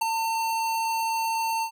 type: tone with ADSR envelope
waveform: square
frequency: 902 Hz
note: A5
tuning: 43 cents sharp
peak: -19 dBFS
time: 0.01-1.71 s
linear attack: 11 ms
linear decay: 5 ms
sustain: -6 dB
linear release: 83 ms
effects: none